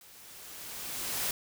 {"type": "noise with level ramp", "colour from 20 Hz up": "white", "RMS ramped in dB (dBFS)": [-55, -31], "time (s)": [0.01, 1.31], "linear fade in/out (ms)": 2, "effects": []}